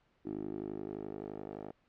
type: tone with band-pass filter sweep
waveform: 10% pulse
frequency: 51.6 Hz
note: G#1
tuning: 10 cents flat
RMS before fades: -42 dBFS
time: 0.25-1.72 s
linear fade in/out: 10 ms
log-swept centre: 330 to 510 Hz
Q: 3.6
effects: pink hiss -72 dBFS RMS until 1.88 s + low-pass 3000 Hz 12 dB/octave